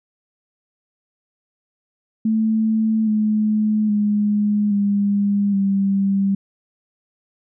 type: tone with pitch steps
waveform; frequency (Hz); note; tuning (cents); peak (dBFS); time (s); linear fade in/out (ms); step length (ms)
sine; 220 / 213.9 / 207.9 / 202.1 / 196.45; A3 / A3 / G#3 / G#3 / G3; 0 / -49 / +2 / -47 / +4; -15; 2.25-6.35; 5; 820
effects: none